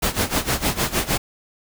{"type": "noise with tremolo", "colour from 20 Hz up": "pink", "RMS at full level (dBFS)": -19, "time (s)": [0.02, 1.18], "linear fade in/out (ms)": 10, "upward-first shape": "sine", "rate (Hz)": 6.5, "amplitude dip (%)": 85, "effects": []}